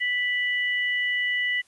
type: tone pair together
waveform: sine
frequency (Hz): 1975.5 / 2947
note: B6 / F#7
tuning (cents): 0 / -8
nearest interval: perfect fifth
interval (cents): 692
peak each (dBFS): -23 / -31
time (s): 0-1.62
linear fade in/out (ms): 20
effects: white hiss -61 dBFS RMS until 1.67 s + resampled to 24000 Hz